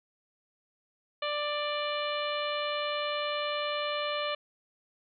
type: harmonic tone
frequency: 590 Hz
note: D5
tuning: 8 cents sharp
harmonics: 1 / 2 / 3 / 4 / 5 / 6 / 7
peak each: -33 / -35 / -41 / -39 / -38 / -41 / -44 dBFS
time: 1.22-4.35 s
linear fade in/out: 5 ms
effects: none